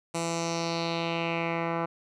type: tone with low-pass filter sweep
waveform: 10% pulse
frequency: 167.3 Hz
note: E3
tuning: 26 cents sharp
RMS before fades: -30 dBFS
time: 0.14-1.86 s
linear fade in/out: 10 ms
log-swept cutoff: 8600 to 1500 Hz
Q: 2.8
effects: none